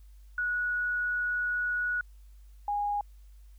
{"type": "tone pair in turn", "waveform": "sine", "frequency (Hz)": [1463, 821.1], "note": ["F#6", "G#5"], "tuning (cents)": [-20, -20], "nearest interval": "minor seventh", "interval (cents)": 1000, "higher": "first", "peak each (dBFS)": -27, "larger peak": "neither", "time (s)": [[0.38, 2.01], [2.68, 3.01]], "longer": "first", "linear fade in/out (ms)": 2, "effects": ["added 50 Hz sine -49 dBFS peak until 3.58 s", "white hiss -70 dBFS RMS until 3.58 s"]}